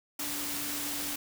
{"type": "tone in noise", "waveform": "sine", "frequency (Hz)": 289.9, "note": "D4", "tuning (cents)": -22, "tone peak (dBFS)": -42, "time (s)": [0.19, 1.16], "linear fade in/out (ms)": 5, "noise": "white", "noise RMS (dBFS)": -35, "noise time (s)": [0.19, 1.16], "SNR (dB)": -10, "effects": []}